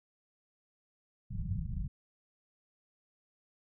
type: low-pass noise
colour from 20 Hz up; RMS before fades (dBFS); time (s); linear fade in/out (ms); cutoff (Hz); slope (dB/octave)
pink; -36; 1.3-1.88; 10; 200; 96
effects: none